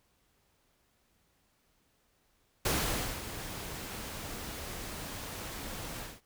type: noise with ADSR envelope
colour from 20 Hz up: pink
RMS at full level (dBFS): -29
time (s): 2.65-6.21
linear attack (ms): 6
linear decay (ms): 550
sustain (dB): -12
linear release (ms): 200
effects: pink hiss -72 dBFS RMS until 6.25 s